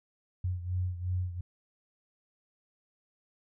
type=beating tone pair; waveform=sine; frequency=90 / 92.8 Hz; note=F#2 / F#2; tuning=-47 / +6 cents; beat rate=2.8 Hz; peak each=-31 / -36 dBFS; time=0.44-1.41 s; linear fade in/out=5 ms; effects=none